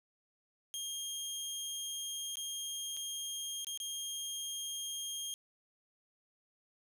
20% pulse tone with dropouts, 3226 Hz, G7, 49 cents sharp, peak -33 dBFS, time 0.74-5.34 s, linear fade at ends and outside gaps 0 ms, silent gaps 2.356-2.37 / 2.967-2.971 / 3.646-3.669 / 3.775-3.801 s, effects none

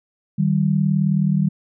sine tone pair together, 154 / 193.17 Hz, D#3 / G3, -17 / -25 cents, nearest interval major third, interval 392 cents, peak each -18 dBFS, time 0.38-1.49 s, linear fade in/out 10 ms, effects none

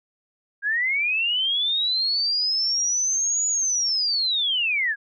sine linear two-way sweep, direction up then down, 1600 to 6900 to 1600 Hz, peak -20 dBFS, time 0.62-4.96 s, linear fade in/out 50 ms, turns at 3.47 s, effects none

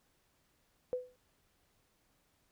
sine tone with exponential decay, 501 Hz, B4, 25 cents sharp, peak -29 dBFS, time 0.93-1.16 s, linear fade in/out 0 ms, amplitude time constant 48 ms, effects pink hiss -74 dBFS RMS until 2.51 s

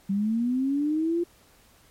sine linear sweep, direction up, 191.4 to 349.2 Hz, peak -22 dBFS, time 0.09-1.24 s, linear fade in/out 10 ms, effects pink hiss -58 dBFS RMS until 1.9 s + MP3 64 kbps

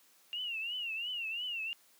sine tone with vibrato, 2794 Hz, F7, in tune, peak -35 dBFS, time 0.33-1.73 s, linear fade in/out 0 ms, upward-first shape triangle, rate 2.9 Hz, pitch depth 150 cents each way, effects white hiss -65 dBFS RMS until 1.99 s + high-pass 200 Hz 12 dB/octave

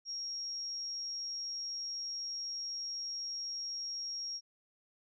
sine tone, 5588 Hz, F8, in tune, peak -37 dBFS, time 0.05-4.41 s, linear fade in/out 50 ms, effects none

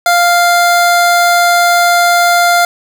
25% pulse tone, 698 Hz, F5, 1 cent flat, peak -3 dBFS, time 0.06-2.65 s, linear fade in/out 2 ms, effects none

